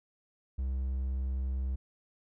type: tone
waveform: triangle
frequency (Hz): 65.41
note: C2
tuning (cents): 0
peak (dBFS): -28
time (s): 0.58-1.76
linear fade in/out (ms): 10
effects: none